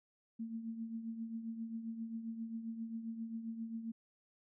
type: tone with tremolo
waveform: sine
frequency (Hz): 226.7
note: A#3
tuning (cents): -48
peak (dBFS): -37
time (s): 0.39-3.92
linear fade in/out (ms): 10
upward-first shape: triangle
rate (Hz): 7.5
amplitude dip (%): 65
effects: none